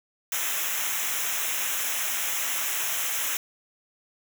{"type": "noise with comb filter", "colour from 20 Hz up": "white", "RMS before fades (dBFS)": -28, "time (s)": [0.32, 3.37], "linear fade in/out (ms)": 2, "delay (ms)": 0.22, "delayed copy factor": -0.85, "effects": []}